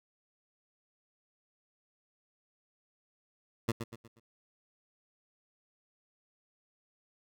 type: tone with echo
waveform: 15% pulse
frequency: 114.9 Hz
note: A#2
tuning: 25 cents flat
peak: -21 dBFS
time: 3.68-3.72 s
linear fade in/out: 10 ms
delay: 120 ms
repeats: 4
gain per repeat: -8 dB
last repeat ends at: 4.2 s
effects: none